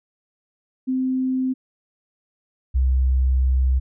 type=tone pair in turn; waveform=sine; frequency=259 / 64.75 Hz; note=C4 / C2; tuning=-17 / -17 cents; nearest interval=2 octaves; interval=2400 cents; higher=first; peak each=-19 / -15 dBFS; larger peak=second; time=0.87-1.54 / 2.74-3.8 s; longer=second; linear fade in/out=20 ms; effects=none